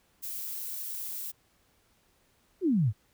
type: noise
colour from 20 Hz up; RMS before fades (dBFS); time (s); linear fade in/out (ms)
violet; -37; 0.22-1.32; 20
type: exponential sweep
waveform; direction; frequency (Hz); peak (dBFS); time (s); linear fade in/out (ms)
sine; down; 406.9 to 94.3; -22; 2.61-2.93; 50
effects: pink hiss -68 dBFS RMS until 3.13 s